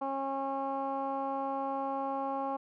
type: tone with low-pass filter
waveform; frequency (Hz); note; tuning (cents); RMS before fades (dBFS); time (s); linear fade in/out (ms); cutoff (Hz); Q
15% pulse; 272.3; C#4; -31; -34; 0.01-2.57; 10; 960; 2.9
effects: none